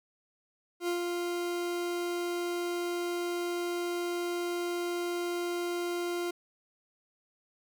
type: tone with ADSR envelope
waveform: 40% pulse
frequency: 349.2 Hz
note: F4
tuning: in tune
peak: -27 dBFS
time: 0.8-6.31 s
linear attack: 80 ms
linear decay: 110 ms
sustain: -3 dB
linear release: 7 ms
effects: none